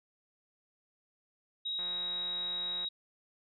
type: tone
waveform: sine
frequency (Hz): 3812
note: A#7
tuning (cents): +38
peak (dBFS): -33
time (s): 1.65-2.89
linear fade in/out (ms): 10
type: click train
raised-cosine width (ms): 0.5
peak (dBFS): -36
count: 189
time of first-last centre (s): 1.79-2.846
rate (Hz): 178
effects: none